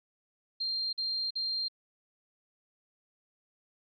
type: tone bursts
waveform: sine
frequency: 4186 Hz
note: C8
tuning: in tune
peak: -30 dBFS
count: 3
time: 0.6-1.684 s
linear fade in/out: 10 ms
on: 330 ms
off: 47 ms
effects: none